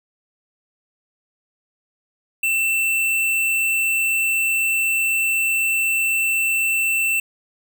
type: tone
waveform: square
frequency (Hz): 2678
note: E7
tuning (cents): +27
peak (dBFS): -18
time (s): 2.43-7.2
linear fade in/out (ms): 5
effects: none